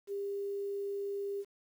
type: tone with quantisation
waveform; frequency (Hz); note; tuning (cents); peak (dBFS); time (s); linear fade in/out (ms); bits
sine; 400.4; G4; +37; -34; 0.07-1.45; 50; 10
effects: none